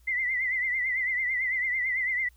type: tone with vibrato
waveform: sine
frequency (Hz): 2029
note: B6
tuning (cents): +46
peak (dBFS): -25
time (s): 0.07-2.29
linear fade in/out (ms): 10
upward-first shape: triangle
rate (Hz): 9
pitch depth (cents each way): 90
effects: added 60 Hz sine -55 dBFS peak until 2.36 s + white hiss -67 dBFS RMS until 2.36 s